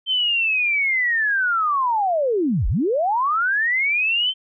sine linear two-way sweep, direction down then up, 3121 to 32.7 to 3121 Hz, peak -17 dBFS, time 0.06-4.34 s, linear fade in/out 50 ms, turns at 2.68 s, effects none

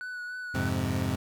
triangle tone with vibrato, 1480 Hz, F#6, in tune, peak -33 dBFS, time 0.01-0.69 s, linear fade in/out 0 ms, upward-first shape sine, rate 3.4 Hz, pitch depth 20 cents each way
25% pulse chord, F minor, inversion none, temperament equal, 87.31 / 103.83 / 130.81 Hz, F2 / Ab2 / C3, 0 / 0 / 0 cents, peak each -28 dBFS, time 0.54-1.16 s, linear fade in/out 10 ms
effects none

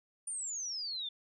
sine exponential sweep, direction down, 9397 to 3500 Hz, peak -36 dBFS, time 0.27-1.09 s, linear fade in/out 5 ms, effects none

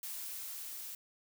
blue noise with level ramp, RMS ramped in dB -42 to -45 dBFS, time 0.03-0.95 s, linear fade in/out 2 ms, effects none

